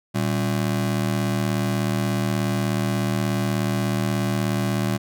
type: ring-modulated tone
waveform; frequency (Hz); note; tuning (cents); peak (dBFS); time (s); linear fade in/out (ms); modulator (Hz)
35% pulse; 155.56; D#3; 0; -16; 0.14-4.98; 20; 38.3
effects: none